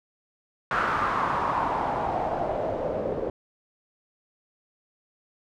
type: noise with low-pass filter sweep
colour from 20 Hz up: white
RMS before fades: -27 dBFS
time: 0.71-3.3 s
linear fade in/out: 2 ms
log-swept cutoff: 1400 to 480 Hz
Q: 3.7
effects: none